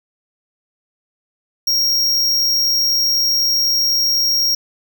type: tone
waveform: square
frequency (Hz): 5588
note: F8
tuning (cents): 0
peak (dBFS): -14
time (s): 1.67-4.55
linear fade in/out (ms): 5
effects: none